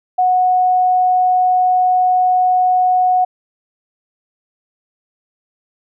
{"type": "tone", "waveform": "sine", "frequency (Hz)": 734, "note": "F#5", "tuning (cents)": -14, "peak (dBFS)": -10, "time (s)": [0.18, 3.25], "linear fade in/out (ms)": 10, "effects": []}